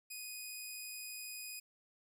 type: tone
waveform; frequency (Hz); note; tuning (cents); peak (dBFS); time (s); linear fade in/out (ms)
10% pulse; 2489; D#7; 0; -35; 0.1-1.6; 10
effects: none